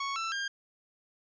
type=tone with pitch steps; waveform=sawtooth; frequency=1108.7 / 1333.8 / 1604.6 Hz; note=C#6 / E6 / G6; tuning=0 / +20 / +40 cents; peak=-28 dBFS; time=0-0.48 s; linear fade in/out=5 ms; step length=160 ms; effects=resampled to 16000 Hz